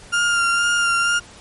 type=tone with vibrato; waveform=35% pulse; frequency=1399 Hz; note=F6; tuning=3 cents sharp; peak=-14 dBFS; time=0.12-1.2 s; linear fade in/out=20 ms; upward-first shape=sine; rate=2.1 Hz; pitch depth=20 cents each way; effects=pink hiss -43 dBFS RMS until 1.4 s + MP3 48 kbps